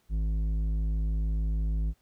square tone with low-pass filter, 53.2 Hz, G#1, 42 cents sharp, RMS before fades -28 dBFS, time 0.09-1.94 s, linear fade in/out 50 ms, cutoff 160 Hz, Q 0.73, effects pink hiss -70 dBFS RMS until 2.01 s

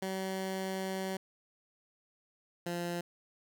15% pulse tone pair in turn, 190.2 / 173.39 Hz, F#3 / F3, +48 / -12 cents, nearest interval major second, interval 160 cents, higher first, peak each -28 dBFS, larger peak neither, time 0.02-1.17 / 2.66-3.01 s, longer first, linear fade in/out 5 ms, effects none

